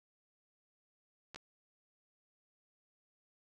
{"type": "clicks", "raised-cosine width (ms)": 0.2, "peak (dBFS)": -29, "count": 2, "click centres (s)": [1.346, 1.36], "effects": []}